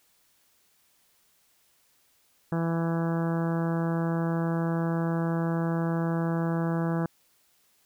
harmonic tone, 166.2 Hz, E3, 15 cents sharp, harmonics 1 / 2 / 3 / 4 / 5 / 6 / 7 / 8 / 9 / 10, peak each -26 / -32 / -36 / -38 / -40 / -42 / -43 / -44 / -45 / -46 dBFS, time 2.52-7.06 s, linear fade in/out 2 ms, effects white hiss -66 dBFS RMS until 7.85 s

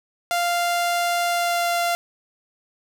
sawtooth tone with pitch glide, 696 to 692 Hz, F5 to F5, -6 to -16 cents, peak -16 dBFS, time 0.31-1.95 s, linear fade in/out 0 ms, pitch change -10 cents, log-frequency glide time 1.29-1.71 s, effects none

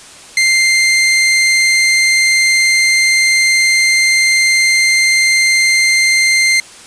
sawtooth tone, 2093 Hz, C7, in tune, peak -5 dBFS, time 0.37-6.6 s, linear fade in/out 2 ms, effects white hiss -36 dBFS RMS until 6.86 s + resampled to 22050 Hz

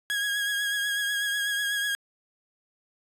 30% pulse tone with vibrato, 1649 Hz, G#6, 13 cents flat, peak -23 dBFS, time 0.1-1.95 s, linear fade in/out 0 ms, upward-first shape triangle, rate 8.1 Hz, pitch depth 35 cents each way, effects resampled to 32000 Hz

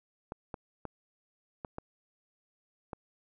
clicks, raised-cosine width 1 ms, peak -24 dBFS, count 6, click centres 0.321 / 0.542 / 0.853 / 1.648 / 1.784 / 2.932 s, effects none

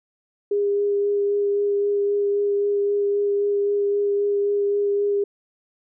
sine tone with vibrato, 405.9 Hz, G#4, 40 cents flat, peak -18 dBFS, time 0.51-5.24 s, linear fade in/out 5 ms, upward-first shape sine, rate 3.8 Hz, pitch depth 11 cents each way, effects none

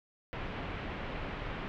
pink low-pass noise, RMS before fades -39 dBFS, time 0.33-1.68 s, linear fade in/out 0 ms, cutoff 2900 Hz, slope 24 dB/octave, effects none

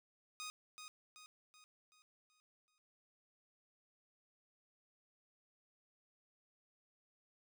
10% pulse tone with echo, 1244.5 Hz, D#6, in tune, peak -36 dBFS, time 0.4-0.5 s, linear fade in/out 0 ms, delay 380 ms, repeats 6, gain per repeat -6 dB, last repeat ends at 2.78 s, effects none

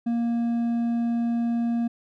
triangle tone with hard clipping, 234.4 Hz, A#3, 10 cents sharp, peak -23 dBFS, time 0.06-1.88 s, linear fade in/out 10 ms, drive 7 dB, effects none

